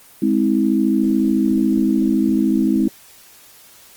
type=chord; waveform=sine; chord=Ab augmented; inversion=none; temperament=equal with one note detuned; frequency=207.7 / 261.6 / 321.9 Hz; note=Ab3 / C4 / E4; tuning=0 / 0 / -41 cents; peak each=-18 dBFS; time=0.22-2.88 s; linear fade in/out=5 ms; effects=white hiss -46 dBFS RMS until 3.96 s + Opus 24 kbps